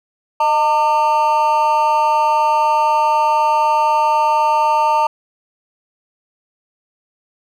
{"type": "tone with amplitude modulation", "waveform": "triangle", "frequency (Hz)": 906, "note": "A#5", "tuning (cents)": -50, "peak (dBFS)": -6, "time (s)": [0.4, 5.07], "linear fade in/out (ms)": 5, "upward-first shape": "sine", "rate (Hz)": 289, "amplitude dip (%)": 85, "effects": []}